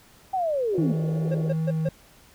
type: linear sweep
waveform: sine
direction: down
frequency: 782 to 207.7 Hz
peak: -22 dBFS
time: 0.33-0.93 s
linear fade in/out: 10 ms
type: band-pass noise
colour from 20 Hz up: white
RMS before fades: -36 dBFS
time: 0.72-1.53 s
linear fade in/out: 20 ms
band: 300 to 590 Hz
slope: 48 dB/octave
type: tone with vibrato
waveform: triangle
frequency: 159.6 Hz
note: D#3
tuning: 44 cents sharp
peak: -21 dBFS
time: 0.78-1.89 s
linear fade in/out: 2 ms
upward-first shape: sine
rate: 2.6 Hz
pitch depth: 9 cents each way
type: tone bursts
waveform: triangle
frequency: 537 Hz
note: C5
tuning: 45 cents sharp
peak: -22 dBFS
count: 4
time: 1.31-1.89 s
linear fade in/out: 10 ms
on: 40 ms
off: 140 ms
effects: pink hiss -54 dBFS RMS until 2.34 s